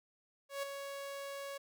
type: tone with ADSR envelope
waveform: sawtooth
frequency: 557 Hz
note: C#5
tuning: 8 cents sharp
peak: -31 dBFS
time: 0.49-1.58 s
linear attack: 140 ms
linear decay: 6 ms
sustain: -7 dB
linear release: 10 ms
effects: none